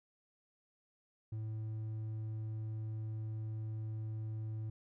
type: tone with hard clipping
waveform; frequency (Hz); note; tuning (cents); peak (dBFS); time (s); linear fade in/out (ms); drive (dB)
sine; 109.4; A2; -9; -39; 1.32-4.7; 5; 3
effects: none